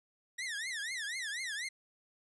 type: tone with vibrato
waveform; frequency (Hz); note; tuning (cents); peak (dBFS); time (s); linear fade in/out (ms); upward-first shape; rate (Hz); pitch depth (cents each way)
sawtooth; 1864.7; A#6; 0; -33; 0.38-1.69; 10; triangle; 4.1; 270
effects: resampled to 24000 Hz